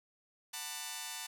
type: chord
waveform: 5% pulse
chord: B minor seventh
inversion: second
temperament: just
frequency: 740.8 / 889 / 987.8 / 1185.3 Hz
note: F#5 / A5 / B5 / D6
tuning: +2 / +18 / 0 / +16 cents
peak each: -37 / -32 / -36 / -38 dBFS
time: 0.53-1.27 s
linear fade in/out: 10 ms
effects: none